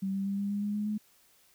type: tone with pitch steps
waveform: sine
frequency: 192.9 / 195.48 / 198.09 / 200.7 / 203.4 / 206.1 / 208.9 / 211.7 Hz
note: G3 / G3 / G3 / G3 / G#3 / G#3 / G#3 / G#3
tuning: -28 / -5 / +18 / +41 / -36 / -13 / +10 / +33 cents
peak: -29 dBFS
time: 0.02-0.98 s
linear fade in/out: 10 ms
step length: 120 ms
effects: white hiss -64 dBFS RMS until 1.54 s